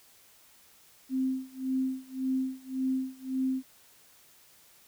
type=tone with tremolo; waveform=sine; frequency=261.6 Hz; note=C4; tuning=in tune; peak=-25 dBFS; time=1.09-3.63 s; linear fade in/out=50 ms; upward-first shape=sine; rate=1.8 Hz; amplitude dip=95%; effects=white hiss -59 dBFS RMS until 4.87 s